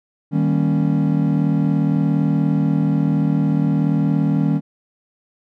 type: chord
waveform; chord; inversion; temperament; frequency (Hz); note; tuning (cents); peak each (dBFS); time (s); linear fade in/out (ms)
triangle; Eb dominant seventh; none; equal; 155.56 / 196 / 233.1 / 277.2; Eb3 / G3 / Bb3 / Db4; 0 / 0 / 0 / 0; -16 / -19 / -22 / -19; 0.31-4.61; 50
effects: none